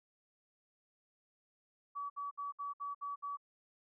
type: tone bursts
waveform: sine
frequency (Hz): 1141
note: C#6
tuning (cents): +50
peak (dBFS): -38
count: 7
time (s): 1.95-3.372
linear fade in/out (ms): 20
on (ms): 150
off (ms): 62
effects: none